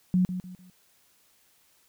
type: tone with echo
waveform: sine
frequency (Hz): 182.6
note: F#3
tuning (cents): -23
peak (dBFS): -19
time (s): 0.14-0.25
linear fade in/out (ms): 0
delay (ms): 150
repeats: 3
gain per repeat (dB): -10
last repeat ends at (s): 0.7
effects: white hiss -64 dBFS RMS until 1.88 s